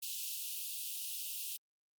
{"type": "high-pass noise", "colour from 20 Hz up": "white", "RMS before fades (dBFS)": -41, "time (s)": [0.02, 1.57], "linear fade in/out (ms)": 10, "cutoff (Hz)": 2600, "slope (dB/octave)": 96, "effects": ["Opus 48 kbps"]}